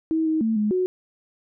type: tone with pitch steps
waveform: sine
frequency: 320.7 / 315.8 / 223 / 210.9 / 367.7 Hz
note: E4 / D#4 / A3 / G#3 / F#4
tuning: -48 / +26 / +23 / +27 / -11 cents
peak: -19 dBFS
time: 0.11-0.86 s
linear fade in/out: 0 ms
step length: 150 ms
effects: none